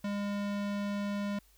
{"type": "tone with low-pass filter", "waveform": "square", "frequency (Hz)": 203, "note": "G#3", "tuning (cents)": -39, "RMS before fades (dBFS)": -34, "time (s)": [0.04, 1.39], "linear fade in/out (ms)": 5, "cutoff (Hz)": 5100, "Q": 0.6, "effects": ["added 50 Hz sine -63 dBFS peak until 1.57 s", "white hiss -66 dBFS RMS until 1.57 s"]}